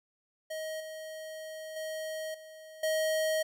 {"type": "tone with level steps", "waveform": "square", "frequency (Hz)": 630, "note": "D#5", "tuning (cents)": 21, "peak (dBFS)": [-36, -41, -36, -48, -28], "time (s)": [0.5, 3.43], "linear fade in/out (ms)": 10, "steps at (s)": [0.8, 1.76, 2.34, 2.83], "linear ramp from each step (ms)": 5, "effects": []}